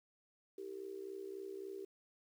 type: tone with amplitude modulation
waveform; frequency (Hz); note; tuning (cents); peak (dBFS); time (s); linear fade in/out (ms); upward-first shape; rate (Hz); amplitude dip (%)
sine; 390; G4; -9; -40; 0.58-1.85; 5; sine; 63.6; 80
effects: 11-bit